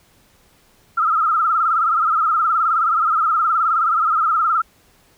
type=tone with vibrato; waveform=sine; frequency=1300 Hz; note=E6; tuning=24 cents flat; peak=-14 dBFS; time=0.97-4.62 s; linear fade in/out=10 ms; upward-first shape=sine; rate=19 Hz; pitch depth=100 cents each way; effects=pink hiss -55 dBFS RMS until 5.17 s